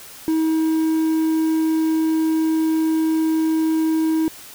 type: tone with quantisation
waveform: triangle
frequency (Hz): 319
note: D#4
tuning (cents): +43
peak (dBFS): -14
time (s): 0.28-4.28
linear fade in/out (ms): 0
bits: 7
effects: white hiss -40 dBFS RMS until 4.54 s